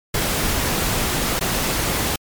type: noise with dropouts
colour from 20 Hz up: pink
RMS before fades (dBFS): -21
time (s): 0.14-2.16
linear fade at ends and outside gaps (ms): 5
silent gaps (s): 1.394-1.409
effects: MP3 96 kbps